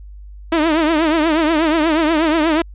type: tone with vibrato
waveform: sawtooth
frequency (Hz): 317.1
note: D#4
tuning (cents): +33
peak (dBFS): -9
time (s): 0.52-2.62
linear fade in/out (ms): 5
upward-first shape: triangle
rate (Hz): 8.3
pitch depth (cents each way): 130
effects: added 50 Hz sine -33 dBFS peak until 2.74 s + resampled to 8000 Hz